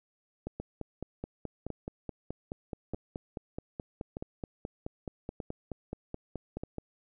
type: two click trains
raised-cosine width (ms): 2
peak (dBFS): -23 / -23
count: 30 / 6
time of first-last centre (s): 0.6-6.783 / 0.47-6.635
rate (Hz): 4.69 / 0.811
effects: none